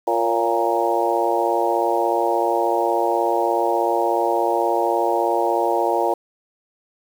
harmonic tone with a mistuned harmonic, 116.54 Hz, A#2, in tune, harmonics 3 / 4 / 5 / 6 / 7 / 8, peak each -24 / -24 / -24 / -24 / -24 / -24 dBFS, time 0.07-6.14 s, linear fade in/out 5 ms, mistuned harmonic 5, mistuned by -41 cents, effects 7-bit

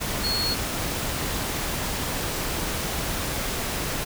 sine tone in noise, 4330 Hz, C#8, 41 cents flat, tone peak -24 dBFS, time 0.23-0.55 s, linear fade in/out 20 ms, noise pink, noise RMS -28 dBFS, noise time 0-4.05 s, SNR +1 dB, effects none

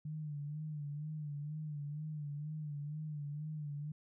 sine tone with vibrato, 149.6 Hz, D3, 32 cents sharp, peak -39 dBFS, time 0.05-3.92 s, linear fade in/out 5 ms, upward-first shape sine, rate 2.1 Hz, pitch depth 64 cents each way, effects none

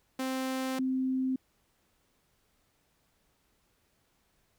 sawtooth / sine tone pair in turn, 261.6 / 260.5 Hz, C4 / C4, 0 / -7 cents, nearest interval unison, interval 7 cents, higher first, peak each -27 dBFS, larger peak neither, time 0.19-0.79 / 0.79-1.36 s, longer first, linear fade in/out 5 ms, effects pink hiss -72 dBFS RMS until 4.58 s

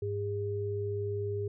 sine tone pair together, 101.7 / 406.8 Hz, G#2 / G#4, -36 / -36 cents, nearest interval 2 octaves, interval 2400 cents, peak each -34 / -33 dBFS, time 0.02-1.48 s, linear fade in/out 5 ms, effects none

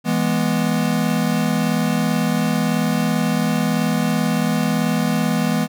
square chord, E major, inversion none, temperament equal with one note detuned, 164.81 / 207.7 / 245.8 Hz, E3 / G#3 / B3, 0 / 0 / -8 cents, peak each -22 dBFS, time 0.04-5.68 s, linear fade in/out 50 ms, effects none

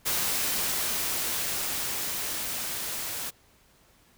white noise with level ramp, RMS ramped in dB -27 to -34 dBFS, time 0.05-3.31 s, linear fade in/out 20 ms, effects pink hiss -61 dBFS RMS until 4.17 s

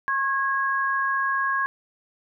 sine tone pair together, 1084.5 / 1649 Hz, C#6 / G#6, -38 / -13 cents, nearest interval perfect fifth, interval 725 cents, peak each -24 dBFS, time 0.08-1.66 s, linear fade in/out 0 ms, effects none

